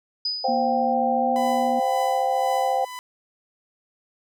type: tone with exponential decay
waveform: sine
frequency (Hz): 4978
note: D#8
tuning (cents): 0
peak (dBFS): -21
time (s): 0.25-0.94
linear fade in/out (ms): 5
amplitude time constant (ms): 150
type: chord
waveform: sine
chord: C suspended fourth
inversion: none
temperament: equal with one note detuned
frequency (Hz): 523.3 / 709.8 / 784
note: C5 / F5 / G5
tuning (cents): 0 / +28 / 0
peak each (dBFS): -25 / -26 / -22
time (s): 0.44-2.85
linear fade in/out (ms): 5
type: tone with pitch glide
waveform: sine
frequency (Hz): 237.9 to 242.5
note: A#3 to B3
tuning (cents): +35 to -31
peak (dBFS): -26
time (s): 0.48-1.8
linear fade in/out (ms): 10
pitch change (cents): +34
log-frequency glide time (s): 1.17-1.26
type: tone with tremolo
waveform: sawtooth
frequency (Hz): 1000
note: B5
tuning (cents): +21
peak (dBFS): -26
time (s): 1.36-2.99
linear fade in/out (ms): 0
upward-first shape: triangle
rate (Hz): 1.9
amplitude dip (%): 70
effects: none